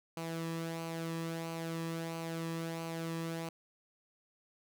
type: tone with flanger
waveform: sawtooth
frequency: 164.81 Hz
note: E3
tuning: in tune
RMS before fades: -39 dBFS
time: 0.17-3.49 s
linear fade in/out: 2 ms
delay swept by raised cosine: 0.56 to 1.39 ms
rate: 1.5 Hz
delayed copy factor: -0.5
effects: none